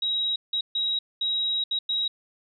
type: tone bursts at uneven times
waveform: sine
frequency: 3830 Hz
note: A#7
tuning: 46 cents sharp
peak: -23 dBFS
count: 6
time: 0.02-0.36 / 0.53-0.61 / 0.75-0.99 / 1.21-1.64 / 1.71-1.79 / 1.89-2.08 s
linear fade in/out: 5 ms
effects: none